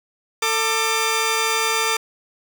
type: tone pair together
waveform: 10% pulse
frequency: 446.9 / 1189 Hz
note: A4 / D6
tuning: +27 / +21 cents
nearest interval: octave + perfect fourth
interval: 1694 cents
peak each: -13 dBFS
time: 0.42-1.97 s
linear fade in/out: 5 ms
effects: none